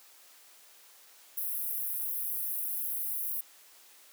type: high-pass noise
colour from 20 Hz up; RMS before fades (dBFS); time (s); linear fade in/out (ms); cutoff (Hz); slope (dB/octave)
pink; -34; 1.37-3.41; 5; 11000; 48
effects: white hiss -57 dBFS RMS until 4.12 s + high-pass 400 Hz 12 dB/octave